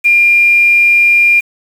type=tone with quantisation; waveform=sine; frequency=2400 Hz; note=D7; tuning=37 cents sharp; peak=-5 dBFS; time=0.04-1.41 s; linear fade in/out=20 ms; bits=5; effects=none